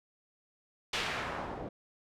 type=noise with low-pass filter sweep; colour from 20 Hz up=white; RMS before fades=-37 dBFS; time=0.93-1.69 s; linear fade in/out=5 ms; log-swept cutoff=3900 to 490 Hz; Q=1; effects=none